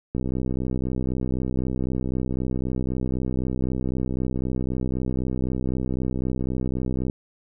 click train, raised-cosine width 3 ms, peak -14 dBFS, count 445, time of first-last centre 0.15-7.098 s, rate 63.9 Hz, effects none

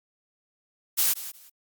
blue noise with echo, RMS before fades -22 dBFS, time 0.97-1.14 s, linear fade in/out 20 ms, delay 180 ms, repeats 2, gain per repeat -14 dB, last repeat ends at 1.5 s, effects Opus 48 kbps

